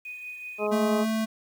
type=tone with tremolo; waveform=sine; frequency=2489 Hz; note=D#7; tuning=in tune; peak=-34 dBFS; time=0.05-0.67 s; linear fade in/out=5 ms; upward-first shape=triangle; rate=5.3 Hz; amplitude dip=45%
type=harmonic tone; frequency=210.1 Hz; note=G#3; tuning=20 cents sharp; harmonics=1 / 2 / 3 / 4 / 5 / 6; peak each=-35 / -27 / -29 / -36 / -36 / -37 dBFS; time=0.58-1.06 s; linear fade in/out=50 ms
type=tone; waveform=square; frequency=220.5 Hz; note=A3; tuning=4 cents sharp; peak=-25 dBFS; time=0.71-1.26 s; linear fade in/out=20 ms
effects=9-bit